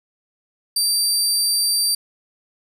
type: tone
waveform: 25% pulse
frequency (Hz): 4678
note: D8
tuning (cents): -8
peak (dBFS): -12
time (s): 0.76-1.95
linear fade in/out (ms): 5
effects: 8-bit